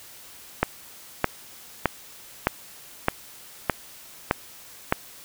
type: click train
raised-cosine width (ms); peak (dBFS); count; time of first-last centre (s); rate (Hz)
0.5; -3; 8; 0.63-4.924; 1.63
effects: white hiss -46 dBFS RMS until 5.24 s